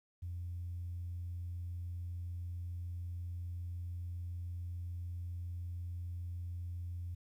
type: tone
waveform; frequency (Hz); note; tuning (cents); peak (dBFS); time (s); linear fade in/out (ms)
sine; 87.31; F2; 0; -38; 0.22-7.15; 10
effects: tanh soft clip ceiling -34 dBFS + 12-bit